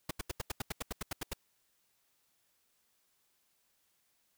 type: noise bursts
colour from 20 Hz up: pink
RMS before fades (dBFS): -36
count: 13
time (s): 0.09-1.334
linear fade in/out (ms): 5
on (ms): 20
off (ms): 82
effects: white hiss -75 dBFS RMS until 4.37 s